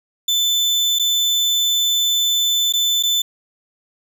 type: tone with dropouts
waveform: 35% pulse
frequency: 3520 Hz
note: A7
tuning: in tune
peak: -13 dBFS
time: 0.28-3.22 s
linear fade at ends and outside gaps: 5 ms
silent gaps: 0.988-0.995 / 2.725-2.736 / 3.027-3.034 s
effects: none